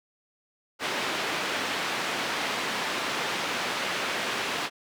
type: band-pass noise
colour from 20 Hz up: white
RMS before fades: -30 dBFS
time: 0.79-4.7 s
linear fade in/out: 50 ms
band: 200 to 2800 Hz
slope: 12 dB/octave
effects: none